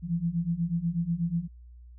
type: beating tone pair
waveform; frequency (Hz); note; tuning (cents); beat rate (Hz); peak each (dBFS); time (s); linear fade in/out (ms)
sine; 164.81 / 173.01; E3 / F3; 0 / -16; 8.2; -30 / -28; 0.02-1.48; 50
effects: added 60 Hz sine -46 dBFS peak until 1.98 s